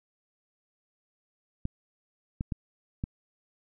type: clicks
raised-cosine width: 5 ms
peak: -18 dBFS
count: 4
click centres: 1.654 / 2.409 / 2.522 / 3.039 s
effects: none